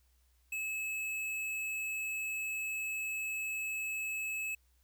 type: tone with hard clipping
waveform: triangle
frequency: 2592 Hz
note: E7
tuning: 30 cents flat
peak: -36 dBFS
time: 0.52-4.55 s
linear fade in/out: 5 ms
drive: 18 dB
effects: added 62 Hz sine -67 dBFS peak until 4.83 s + white hiss -75 dBFS RMS until 4.83 s